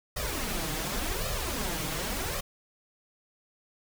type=noise with flanger; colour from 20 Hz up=pink; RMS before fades=-32 dBFS; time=0.16-2.41 s; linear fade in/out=10 ms; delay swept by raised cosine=1.6 to 6.5 ms; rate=0.89 Hz; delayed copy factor=+1; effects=none